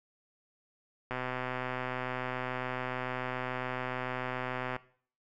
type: click train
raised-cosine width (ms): 0.5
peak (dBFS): -20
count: 465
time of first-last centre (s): 1.11-4.764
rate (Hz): 127
effects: noise-tail reverb RT60 0.5 s tail -18 dB re dry